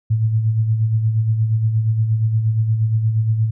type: tone with tremolo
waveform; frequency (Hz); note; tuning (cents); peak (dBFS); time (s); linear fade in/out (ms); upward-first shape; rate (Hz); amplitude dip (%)
sine; 110.7; A2; +11; -12; 0.1-3.51; 10; sine; 8.5; 50
effects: none